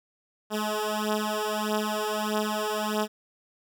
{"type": "beating tone pair", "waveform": "10% pulse", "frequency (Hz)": [212.1, 213.7], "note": ["G#3", "G#3"], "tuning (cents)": [37, 50], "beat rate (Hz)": 1.6, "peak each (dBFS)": -21, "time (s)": [0.5, 3.08], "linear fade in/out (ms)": 50, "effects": []}